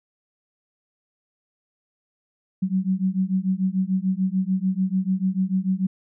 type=beating tone pair; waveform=sine; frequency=185 / 191.8 Hz; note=F#3 / G3; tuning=0 / -37 cents; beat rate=6.8 Hz; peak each=-23 dBFS; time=2.62-5.87 s; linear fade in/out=10 ms; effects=none